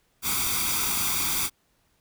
white noise with comb filter, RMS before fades -26 dBFS, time 0.22-1.5 s, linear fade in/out 50 ms, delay 0.85 ms, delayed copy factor +0.75, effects pink hiss -68 dBFS RMS until 2 s

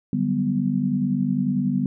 sine chord, G major seventh, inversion second, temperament equal, 146.83 / 185 / 196 / 246.9 Hz, D3 / F#3 / G3 / B3, 0 / 0 / 0 / 0 cents, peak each -27 / -29 / -24 / -23 dBFS, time 0.13-1.86 s, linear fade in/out 2 ms, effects none

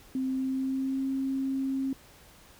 sine tone with pitch glide, 261.6 to 268 Hz, C4 to C4, 0 to +42 cents, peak -27 dBFS, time 0.15-1.93 s, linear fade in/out 2 ms, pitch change +42 cents, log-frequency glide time 0.25-1.05 s, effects pink hiss -55 dBFS RMS until 2.59 s

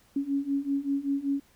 sine beating tone pair, 275.8 / 281 Hz, C#4 / C#4, -9 / +24 cents, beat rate 5.2 Hz, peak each -30 / -28 dBFS, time 0.16-1.4 s, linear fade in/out 5 ms, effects pink hiss -62 dBFS RMS until 1.55 s

